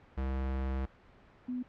square / sine tone pair in turn, 66.1 / 249.6 Hz, C2 / B3, +18 / +19 cents, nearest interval octave + major seventh, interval 2301 cents, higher second, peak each -32 / -33 dBFS, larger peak first, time 0.17-0.86 / 1.48-1.63 s, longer first, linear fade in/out 10 ms, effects pink hiss -59 dBFS RMS until 1.68 s + low-pass 2000 Hz 12 dB/octave

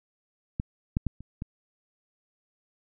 clicks, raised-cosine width 5 ms, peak -16 / -12 / -15 / -30 / -21 dBFS, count 5, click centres 0.599 / 0.969 / 1.067 / 1.206 / 1.421 s, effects none

